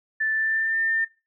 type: tone with pitch glide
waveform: sine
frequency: 1760 to 1802.2 Hz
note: A6 to A6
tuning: 0 to +41 cents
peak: -21 dBFS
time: 0.2-1.05 s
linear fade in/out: 10 ms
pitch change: +41 cents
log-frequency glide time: 0.32-0.82 s
effects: noise-tail reverb RT60 0.3 s tail -21 dB re dry